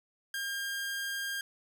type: tone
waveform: sawtooth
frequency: 1608 Hz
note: G6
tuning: 44 cents sharp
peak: -30 dBFS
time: 0.34-1.41 s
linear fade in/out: 2 ms
effects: none